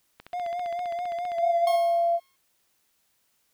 click train, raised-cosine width 0.3 ms, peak -27 dBFS, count 19, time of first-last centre 0.2-1.384 s, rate 15.2 Hz
triangle tone with vibrato, 698.5 Hz, F5, in tune, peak -26 dBFS, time 0.33-1.76 s, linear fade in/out 5 ms, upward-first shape triangle, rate 4.6 Hz, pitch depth 60 cents each way
sine tone, 683 Hz, F5, 39 cents flat, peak -20 dBFS, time 1.36-2.2 s, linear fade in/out 50 ms
15% pulse tone with exponential decay, 1080 Hz, C#6, 45 cents flat, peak -25 dBFS, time 1.67-2.36 s, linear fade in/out 2 ms, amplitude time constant 150 ms
effects white hiss -70 dBFS RMS until 3.53 s

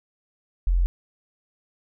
sine tone, 43.66 Hz, F1, in tune, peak -17 dBFS, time 0.67-0.86 s, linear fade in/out 0 ms, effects none

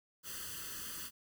white noise with comb filter, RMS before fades -44 dBFS, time 0.23-1.11 s, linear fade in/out 50 ms, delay 0.65 ms, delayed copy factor +1, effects none

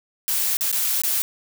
blue noise with dropouts, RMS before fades -22 dBFS, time 0.28-1.22 s, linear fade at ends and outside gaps 0 ms, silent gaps 0.569-0.609 / 0.715-0.727 / 1.018-1.036 s, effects none

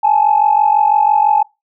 sine tone pair together, 826 / 872 Hz, G#5 / A5, -10 / -16 cents, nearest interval minor second, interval 94 cents, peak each -11 dBFS, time 0.03-1.43 s, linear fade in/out 10 ms, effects noise-tail reverb RT60 0.2 s tail -22 dB re dry + tanh soft clip ceiling -1 dBFS

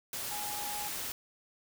sine tone in noise, 830.6 Hz, G#5, in tune, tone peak -40 dBFS, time 0.31-0.88 s, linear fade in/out 2 ms, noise white, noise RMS -38 dBFS, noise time 0.13-1.12 s, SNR -5 dB, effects none

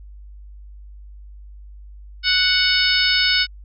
harmonic tone, 740 Hz, F#5, in tune, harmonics 2 / 3 / 4 / 5 / 6 / 7, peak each -22 / -22 / -22 / -22 / -22 / -22 dBFS, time 2.23-3.47 s, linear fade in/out 50 ms, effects added 50 Hz sine -37 dBFS peak until 3.64 s

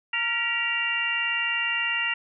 harmonic tone with a mistuned harmonic, 463.4 Hz, A#4, 10 cents flat, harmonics 2 / 3 / 4 / 5 / 6, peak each -37 / -34 / -28 / -34 / -26 dBFS, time 0.13-2.14 s, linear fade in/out 5 ms, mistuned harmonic 4, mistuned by +63 cents, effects none

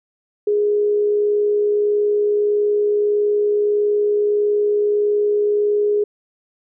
sine tone with amplitude modulation, 415.3 Hz, G#4, in tune, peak -13 dBFS, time 0.47-6.04 s, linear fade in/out 5 ms, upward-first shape sine, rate 61.6 Hz, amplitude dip 25%, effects none

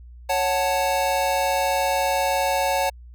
square chord, F# minor, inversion second, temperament equal, 554.4 / 740 / 880 Hz, C#5 / F#5 / A5, 0 / 0 / 0 cents, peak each -25 dBFS, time 0.29-2.9 s, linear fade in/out 10 ms, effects added 60 Hz sine -40 dBFS peak until 3.14 s

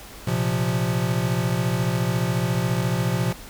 square chord, Bb suspended second, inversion none, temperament equal, 116.54 / 130.81 / 174.61 Hz, Bb2 / C3 / F3, 0 / 0 / 0 cents, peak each -26 dBFS, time 0.27-3.33 s, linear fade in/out 5 ms, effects added 50 Hz sine -47 dBFS peak until 3.49 s + pink hiss -42 dBFS RMS until 3.49 s

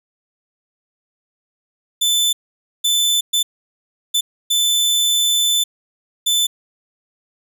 sawtooth tone bursts at uneven times, 3520 Hz, A7, in tune, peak -11 dBFS, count 6, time 2.01-2.33 / 2.84-3.21 / 3.33-3.43 / 4.14-4.21 / 4.5-5.64 / 6.26-6.47 s, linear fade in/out 10 ms, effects none

